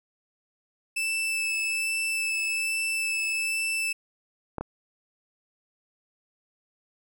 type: tone with vibrato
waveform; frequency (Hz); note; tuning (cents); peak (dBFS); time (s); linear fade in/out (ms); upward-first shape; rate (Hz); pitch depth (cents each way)
40% pulse; 2637; E7; 0; -25; 0.96-3.93; 10; sine; 1.2; 11
type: clicks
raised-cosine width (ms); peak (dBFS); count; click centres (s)
1; -17; 2; 4.583 / 4.61
effects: none